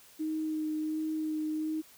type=tone with vibrato; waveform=sine; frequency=311.1 Hz; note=D#4; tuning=in tune; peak=-30 dBFS; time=0.19-1.82 s; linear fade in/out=20 ms; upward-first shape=sine; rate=1.4 Hz; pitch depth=14 cents each way; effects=white hiss -57 dBFS RMS until 1.97 s